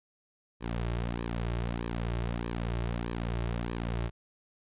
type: tone with flanger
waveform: sawtooth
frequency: 58.27 Hz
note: A#1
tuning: in tune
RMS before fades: -33 dBFS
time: 0.6-4.11 s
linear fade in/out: 50 ms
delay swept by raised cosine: 1.4 to 4.1 ms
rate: 1.6 Hz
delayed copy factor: -0.7
effects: resampled to 8000 Hz